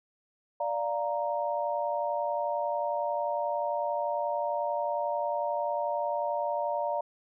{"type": "chord", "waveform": "sine", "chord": "Bb major", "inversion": "first", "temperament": "equal", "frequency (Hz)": [587.3, 698.5, 932.3], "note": ["D5", "F5", "Bb5"], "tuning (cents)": [0, 0, 0], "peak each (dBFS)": [-31, -33, -32], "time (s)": [0.6, 7.01], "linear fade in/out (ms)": 5, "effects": []}